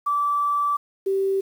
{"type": "tone pair in turn", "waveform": "sine", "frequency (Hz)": [1160, 388.4], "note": ["D6", "G4"], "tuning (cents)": [-22, -16], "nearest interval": "octave + perfect fifth", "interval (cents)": 1894, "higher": "first", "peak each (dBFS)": -19, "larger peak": "neither", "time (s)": [[0.06, 0.77], [1.06, 1.41]], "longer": "first", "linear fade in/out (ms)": 10, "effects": ["8-bit"]}